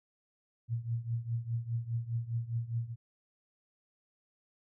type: tone with tremolo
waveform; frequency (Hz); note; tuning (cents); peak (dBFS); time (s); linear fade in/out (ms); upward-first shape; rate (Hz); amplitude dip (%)
sine; 116.54; A#2; 0; -28; 0.68-2.96; 50; triangle; 4.9; 90
effects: none